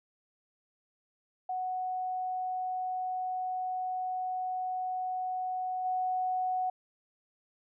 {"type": "tone with level steps", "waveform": "sine", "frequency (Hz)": 740, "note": "F#5", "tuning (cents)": 0, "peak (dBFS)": [-31, -28], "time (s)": [1.49, 6.7], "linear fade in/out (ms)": 5, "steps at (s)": 5.84, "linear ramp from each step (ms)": 20, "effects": []}